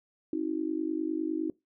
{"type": "tone with amplitude modulation", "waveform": "sine", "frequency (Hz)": 318.4, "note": "D#4", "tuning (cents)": 40, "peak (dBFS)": -24, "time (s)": [0.33, 1.5], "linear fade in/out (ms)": 2, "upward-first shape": "sine", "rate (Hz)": 49.9, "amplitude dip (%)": 95, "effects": ["noise-tail reverb RT60 0.2 s tail -22 dB re dry"]}